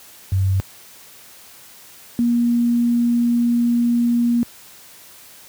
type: tone pair in turn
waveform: sine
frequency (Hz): 95.7 / 237.7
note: G2 / A#3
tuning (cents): -41 / +34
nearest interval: octave + major third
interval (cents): 1575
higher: second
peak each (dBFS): -14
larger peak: neither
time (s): 0.32-0.6 / 2.19-4.43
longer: second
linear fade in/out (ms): 0
effects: white hiss -44 dBFS RMS until 5.48 s + high-pass 60 Hz 12 dB/octave